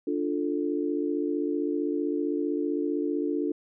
sine chord, D minor, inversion none, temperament equal, 293.7 / 349.2 / 440 Hz, D4 / F4 / A4, 0 / 0 / 0 cents, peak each -28 / -30 / -32 dBFS, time 0.07-3.52 s, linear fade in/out 5 ms, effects none

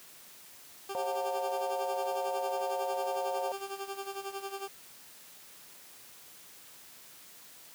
20% pulse tone with tremolo, 393 Hz, G4, 4 cents sharp, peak -30 dBFS, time 0.89-4.68 s, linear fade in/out 5 ms, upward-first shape sine, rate 11 Hz, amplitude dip 75%
harmonic tone, 180 Hz, F#3, 47 cents flat, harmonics 3 / 4 / 5, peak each -34 / -36 / -38 dBFS, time 0.95-3.52 s, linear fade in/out 0 ms
effects white hiss -53 dBFS RMS until 7.74 s + high-pass 100 Hz 12 dB/octave

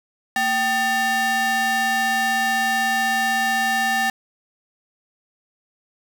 square ring-modulated tone, 503 Hz, B4, 32 cents sharp, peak -16 dBFS, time 0.36-4.1 s, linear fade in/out 2 ms, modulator 1280 Hz, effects none

